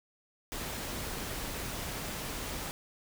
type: noise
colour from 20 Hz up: pink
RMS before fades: -38 dBFS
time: 0.52-2.71 s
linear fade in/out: 0 ms
effects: none